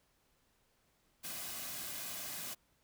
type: noise with comb filter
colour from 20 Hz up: white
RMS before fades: -43 dBFS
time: 1.23-2.55 s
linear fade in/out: 20 ms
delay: 2.2 ms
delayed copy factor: -0.5
effects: pink hiss -74 dBFS RMS until 2.83 s